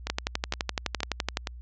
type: two click trains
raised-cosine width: 0.2 ms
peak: -13 / -9 dBFS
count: 4 / 16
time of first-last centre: 0.07-1.472 / 0.1-1.371 s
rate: 2.14 / 11.8 Hz
effects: added 60 Hz sine -40 dBFS peak until 1.61 s + resampled to 16000 Hz